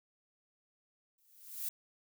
violet noise with exponential growth, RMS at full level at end -35 dBFS, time 1.18-1.69 s, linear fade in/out 5 ms, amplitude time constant 110 ms, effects none

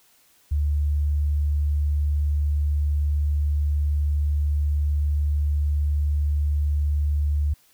sine tone, 73.42 Hz, D2, in tune, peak -19 dBFS, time 0.51-7.54 s, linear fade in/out 10 ms, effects white hiss -59 dBFS RMS until 7.73 s

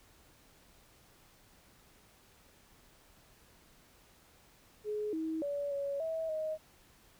sine tone with pitch steps, 422 / 319.6 / 572 / 561 / 647 / 626 Hz, G#4 / D#4 / D5 / C#5 / E5 / D#5, +28 / +47 / -46 / +21 / -32 / +10 cents, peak -33 dBFS, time 4.84-6.58 s, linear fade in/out 50 ms, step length 290 ms, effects pink hiss -63 dBFS RMS until 7.19 s

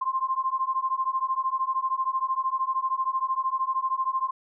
sine beating tone pair, 1046.5 / 1059.5 Hz, C6 / C6, 0 / +21 cents, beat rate 13 Hz, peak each -27 dBFS, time 0.01-4.31 s, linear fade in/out 10 ms, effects none

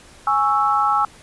sine chord, C# minor, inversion second, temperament equal, 830.6 / 1108.7 / 1318.5 Hz, G#5 / C#6 / E6, 0 / 0 / 0 cents, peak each -19 / -22 / -18 dBFS, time 0.27-1.05 s, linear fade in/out 2 ms, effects pink hiss -46 dBFS RMS until 1.22 s + resampled to 24000 Hz

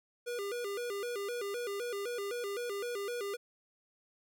square tone with vibrato, 440 Hz, A4, in tune, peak -36 dBFS, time 0.26-3.37 s, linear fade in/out 20 ms, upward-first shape square, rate 3.9 Hz, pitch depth 160 cents each way, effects none

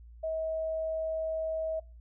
sine tone, 640 Hz, D#5, 49 cents sharp, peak -30 dBFS, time 0.23-1.8 s, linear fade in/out 10 ms, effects noise-tail reverb RT60 0.3 s tail -21 dB re dry + added 58 Hz sine -48 dBFS peak until 2 s

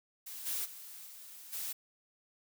blue noise with level steps, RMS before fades -45 / -36 / -49 / -51 / -39 dBFS, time 0.26-1.73 s, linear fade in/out 10 ms, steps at 0.45 / 0.64 / 1.05 / 1.52 s, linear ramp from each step 20 ms, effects none

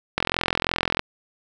click train, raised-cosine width 0.3 ms, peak -4 dBFS, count 36, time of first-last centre 0.18-0.994 s, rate 43 Hz, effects none

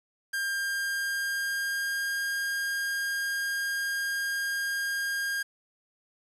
45% pulse tone with pitch glide, 1600 to 1614.9 Hz, G6 to G#6, +35 to -49 cents, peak -28 dBFS, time 0.33-5.43 s, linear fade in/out 10 ms, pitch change +16 cents, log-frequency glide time 0.49-2.21 s, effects resampled to 32000 Hz + 9-bit

